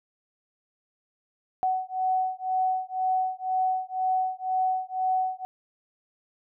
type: beating tone pair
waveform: sine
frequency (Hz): 747 / 749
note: F#5 / F#5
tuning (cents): +16 / +21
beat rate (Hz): 2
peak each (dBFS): -27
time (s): 1.63-5.45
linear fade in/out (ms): 0
effects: none